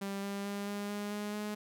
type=tone with pitch steps; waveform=sawtooth; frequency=197.7 / 199.65 / 201.6 / 203.6 / 205.6 / 207.6 / 209.7 Hz; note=G3 / G3 / G3 / G#3 / G#3 / G#3 / G#3; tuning=+15 / +32 / +49 / -34 / -17 / 0 / +17 cents; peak=-32 dBFS; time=0.01-1.55 s; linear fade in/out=10 ms; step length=220 ms; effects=none